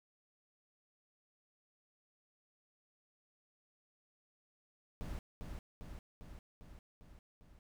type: noise with echo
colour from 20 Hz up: brown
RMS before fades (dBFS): -42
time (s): 5.01-5.19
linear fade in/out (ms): 0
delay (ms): 400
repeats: 6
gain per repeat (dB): -3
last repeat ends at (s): 7.59
effects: none